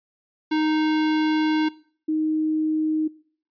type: tone pair in turn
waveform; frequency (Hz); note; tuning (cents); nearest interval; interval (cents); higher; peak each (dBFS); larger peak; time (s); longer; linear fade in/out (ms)
square / sine; 310.3 / 311.7; D#4 / D#4; -5 / +3; unison; 8; second; -20; neither; 0.51-1.69 / 2.08-3.08; first; 10
effects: noise-tail reverb RT60 0.5 s tail -21 dB re dry + resampled to 11025 Hz